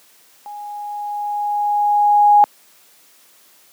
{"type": "tone with level ramp", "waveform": "sine", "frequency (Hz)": 827, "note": "G#5", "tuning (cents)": -8, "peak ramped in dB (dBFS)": [-30, -6], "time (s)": [0.46, 2.44], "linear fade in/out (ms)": 0, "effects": ["white hiss -51 dBFS RMS until 3.72 s", "high-pass 200 Hz 12 dB/octave"]}